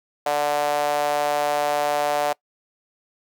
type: tone with high-pass filter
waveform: sawtooth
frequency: 146.83 Hz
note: D3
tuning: in tune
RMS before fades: -22 dBFS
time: 0.26-2.33 s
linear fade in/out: 5 ms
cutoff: 660 Hz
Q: 5.7
effects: noise-tail reverb RT60 0.1 s tail -23 dB re dry